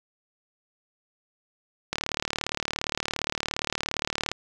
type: click train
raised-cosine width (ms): 0.2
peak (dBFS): -9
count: 90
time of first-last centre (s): 1.93-4.316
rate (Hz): 37.3
effects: none